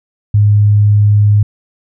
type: tone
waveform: sine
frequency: 103.83 Hz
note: G#2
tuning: in tune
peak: -5 dBFS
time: 0.34-1.43 s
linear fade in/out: 5 ms
effects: none